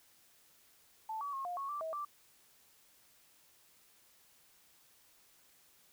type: tone with pitch steps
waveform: sine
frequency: 879 / 1140 / 1081 / 710 / 1102 / 1171 / 643 / 1173 Hz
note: A5 / C#6 / C#6 / F5 / C#6 / D6 / E5 / D6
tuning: -2 / +48 / -44 / +28 / -11 / -5 / -43 / -2 cents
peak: -37 dBFS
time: 1.09-2.05 s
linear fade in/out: 5 ms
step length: 120 ms
effects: white hiss -66 dBFS RMS until 5.92 s